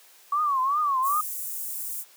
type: tone with vibrato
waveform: sine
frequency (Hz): 1124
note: C#6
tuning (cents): +24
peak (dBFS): -21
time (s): 0.32-1.21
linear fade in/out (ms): 5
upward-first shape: triangle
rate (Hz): 2.6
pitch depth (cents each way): 180
type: high-pass noise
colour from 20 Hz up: white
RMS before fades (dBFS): -33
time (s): 1.02-2.05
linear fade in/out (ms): 50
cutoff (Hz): 8000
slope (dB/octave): 24
effects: white hiss -54 dBFS RMS until 2.16 s + high-pass 400 Hz 12 dB/octave